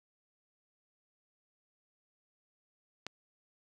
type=click; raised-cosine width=0.2 ms; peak=-21 dBFS; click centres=3.066 s; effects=high-pass 100 Hz 12 dB/octave + 10-bit